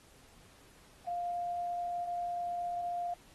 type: tone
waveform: sine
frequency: 701 Hz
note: F5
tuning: 6 cents sharp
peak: -33 dBFS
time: 1.07-3.14 s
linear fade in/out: 5 ms
effects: pink hiss -61 dBFS RMS until 3.34 s + AAC 32 kbps